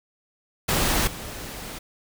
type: noise with level steps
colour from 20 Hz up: pink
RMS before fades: -22 / -36 dBFS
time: 0.68-1.79 s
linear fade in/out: 10 ms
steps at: 1.07 s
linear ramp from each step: 5 ms
effects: none

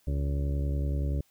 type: harmonic tone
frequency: 70.5 Hz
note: C#2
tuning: 30 cents sharp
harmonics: 1 / 2 / 3 / 4 / 5 / 6 / 7 / 8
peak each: -27 / -33 / -46 / -40 / -46 / -46 / -52 / -45 dBFS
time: 0.07-1.21 s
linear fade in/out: 5 ms
effects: white hiss -67 dBFS RMS until 1.3 s

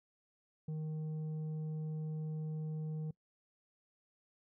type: tone with tanh clipping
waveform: triangle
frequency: 155.7 Hz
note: D#3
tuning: 2 cents sharp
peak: -38 dBFS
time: 0.68-3.11 s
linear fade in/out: 5 ms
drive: 10 dB
effects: noise-tail reverb RT60 0.1 s tail -23 dB re dry

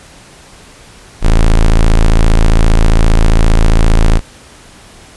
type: tone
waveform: 45% pulse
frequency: 27.5 Hz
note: A0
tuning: in tune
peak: -4 dBFS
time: 1.21-4.21 s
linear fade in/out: 50 ms
effects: pink hiss -38 dBFS RMS until 5.16 s + resampled to 24000 Hz

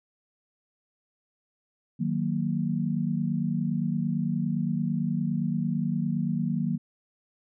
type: chord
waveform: sine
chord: D# minor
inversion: none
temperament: equal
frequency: 155.56 / 185 / 233.1 Hz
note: D#3 / F#3 / A#3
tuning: 0 / 0 / 0 cents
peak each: -29 dBFS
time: 1.99-6.78 s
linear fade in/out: 20 ms
effects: none

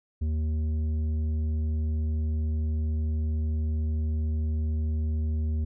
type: tone with tanh clipping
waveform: triangle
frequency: 77.78 Hz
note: D#2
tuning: in tune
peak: -26 dBFS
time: 0.21-5.65 s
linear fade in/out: 10 ms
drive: 12 dB
effects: none

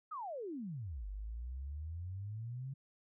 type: exponential two-way sweep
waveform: sine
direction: down then up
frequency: 1318.5 to 47.62 to 138.5 Hz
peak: -40 dBFS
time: 0.11-2.74 s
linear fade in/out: 10 ms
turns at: 1.07 s
effects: none

